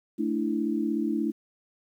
sine chord, A suspended fourth, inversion none, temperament just, 220 / 293.3 / 330 Hz, A3 / D4 / E4, 0 / -2 / +2 cents, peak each -29 dBFS, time 0.18-1.32 s, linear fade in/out 20 ms, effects 10-bit

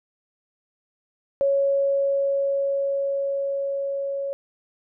sine tone with level ramp, 554.4 Hz, C#5, in tune, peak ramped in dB -17 to -25 dBFS, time 1.41-4.33 s, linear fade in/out 0 ms, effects none

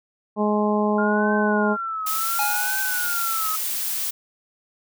harmonic tone, 210 Hz, G#3, 19 cents sharp, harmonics 1 / 2 / 3 / 4 / 5, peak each -21 / -24 / -26 / -27 / -28 dBFS, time 0.36-1.77 s, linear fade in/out 50 ms
sine tone with vibrato, 1400 Hz, F6, 4 cents sharp, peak -25 dBFS, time 0.98-3.56 s, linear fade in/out 5 ms, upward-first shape triangle, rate 0.69 Hz, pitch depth 170 cents each way
blue noise, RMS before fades -26 dBFS, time 2.06-4.11 s, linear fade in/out 10 ms
square tone with exponential decay, 830.6 Hz, G#5, in tune, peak -22 dBFS, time 2.39-3.54 s, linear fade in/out 2 ms, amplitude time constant 250 ms
effects none

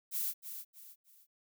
violet noise with echo, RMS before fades -35 dBFS, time 0.11-0.34 s, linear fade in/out 50 ms, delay 310 ms, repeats 3, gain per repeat -9 dB, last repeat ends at 1.27 s, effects none

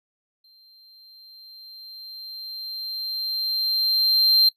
triangle tone with exponential growth, 4153 Hz, C8, 14 cents flat, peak -11 dBFS, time 0.44-4.49 s, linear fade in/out 5 ms, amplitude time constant 880 ms, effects noise-tail reverb RT60 0.1 s tail -20 dB re dry

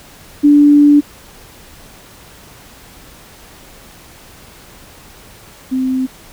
sine tone pair in turn, 291.4 / 259.6 Hz, D4 / C4, -13 / -13 cents, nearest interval major second, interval 200 cents, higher first, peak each -4 / -13 dBFS, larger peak first, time 0.43-1.01 / 5.71-6.07 s, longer first, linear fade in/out 20 ms, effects pink hiss -40 dBFS RMS until 6.32 s

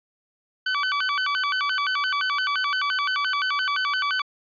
sawtooth tone with vibrato, 1318.5 Hz, E6, in tune, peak -18 dBFS, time 0.66-4.22 s, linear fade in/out 5 ms, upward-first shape square, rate 5.8 Hz, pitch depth 240 cents each way, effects resampled to 11025 Hz

